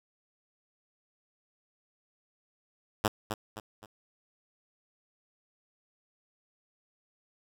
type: tone with echo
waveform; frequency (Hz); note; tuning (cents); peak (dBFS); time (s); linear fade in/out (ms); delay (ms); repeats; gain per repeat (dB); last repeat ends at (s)
5% pulse; 107.2; A2; -45; -12; 3.04-3.08; 5; 260; 3; -8; 3.86
effects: none